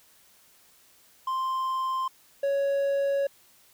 triangle tone pair in turn, 1046.5 / 556.6 Hz, C6 / C#5, 0 / +7 cents, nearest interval major seventh, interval 1093 cents, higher first, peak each -24 / -21 dBFS, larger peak second, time 1.27-2.08 / 2.43-3.27 s, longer second, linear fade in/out 5 ms, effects white hiss -59 dBFS RMS until 3.73 s

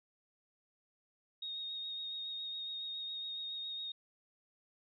sine tone with vibrato, 3729 Hz, A#7, in tune, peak -39 dBFS, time 1.42-3.92 s, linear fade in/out 5 ms, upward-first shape sine, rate 7.2 Hz, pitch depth 17 cents each way, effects none

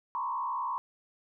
sine tone with frequency modulation, 1017 Hz, C6, 50 cents flat, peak -30 dBFS, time 0.15-0.78 s, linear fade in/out 0 ms, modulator 66 Hz, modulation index 1.4, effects none

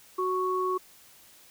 sine tone pair together, 370 / 1108.7 Hz, F#4 / C#6, 0 / 0 cents, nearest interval octave + perfect fifth, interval 1900 cents, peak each -28 dBFS, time 0.18-0.78 s, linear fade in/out 10 ms, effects white hiss -55 dBFS RMS until 1.5 s

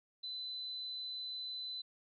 sine tone, 4017 Hz, B7, 29 cents sharp, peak -40 dBFS, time 0.23-1.82 s, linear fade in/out 10 ms, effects none

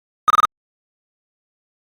triangle tone bursts, 1244.5 Hz, D#6, in tune, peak -6 dBFS, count 4, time 0.28-0.451 s, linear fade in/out 0 ms, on 21 ms, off 29 ms, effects Opus 48 kbps

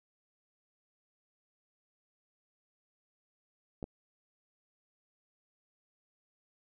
clicks, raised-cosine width 2 ms, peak -27 dBFS, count 2, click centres 3.828 / 3.841 s, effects none

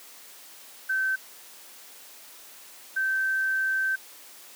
sine tone pair in turn, 1542 / 1550.9 Hz, G6 / G6, -29 / -19 cents, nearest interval unison, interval 10 cents, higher second, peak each -23 dBFS, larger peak neither, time 0.89-1.16 / 2.96-3.96 s, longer second, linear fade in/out 10 ms, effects white hiss -48 dBFS RMS until 4.55 s + high-pass 300 Hz 12 dB/octave

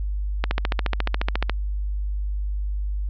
click train, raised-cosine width 0.3 ms, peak -6 dBFS, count 16, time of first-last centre 0.44-1.496 s, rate 14.2 Hz, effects added 50 Hz sine -23 dBFS peak until 3.09 s + low-pass 4000 Hz 12 dB/octave

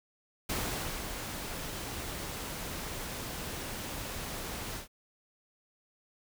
pink noise with ADSR envelope, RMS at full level -33 dBFS, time 0.49-4.88 s, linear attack 8 ms, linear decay 520 ms, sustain -6 dB, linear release 120 ms, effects none

